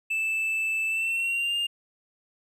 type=tone with pitch glide; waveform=triangle; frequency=2637 to 2810 Hz; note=E7 to F7; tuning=0 to +10 cents; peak=-23 dBFS; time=0.1-1.67 s; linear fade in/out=10 ms; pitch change=+110 cents; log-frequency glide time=0.88-1.56 s; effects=none